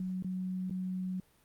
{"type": "tone with dropouts", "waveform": "sine", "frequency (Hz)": 185, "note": "F#3", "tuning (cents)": 0, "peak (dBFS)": -33, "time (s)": [0, 1.2], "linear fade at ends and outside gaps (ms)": 2, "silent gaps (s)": [[0.225, 0.245], [0.698, 0.708]], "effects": ["pink hiss -67 dBFS RMS until 1.44 s", "Opus 48 kbps"]}